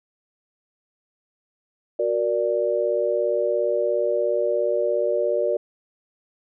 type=chord; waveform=sine; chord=Gb augmented; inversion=none; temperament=equal with one note detuned; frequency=370 / 470.2 / 587.3 Hz; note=Gb4 / Bb4 / D5; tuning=0 / +15 / 0 cents; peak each=-26 / -24 / -22 dBFS; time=1.99-5.57 s; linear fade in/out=5 ms; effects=none